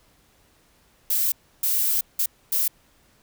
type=noise bursts at uneven times; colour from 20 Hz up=violet; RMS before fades=-22 dBFS; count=4; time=1.1-1.32 / 1.63-2.01 / 2.19-2.26 / 2.52-2.68 s; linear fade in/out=5 ms; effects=pink hiss -60 dBFS RMS until 3.22 s